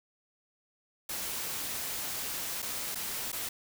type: noise with dropouts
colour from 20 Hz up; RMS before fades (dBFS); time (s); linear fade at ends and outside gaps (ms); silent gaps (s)
white; -36; 1.09-3.49; 5; 2.621-2.625 / 2.948-2.954 / 3.319-3.327
effects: none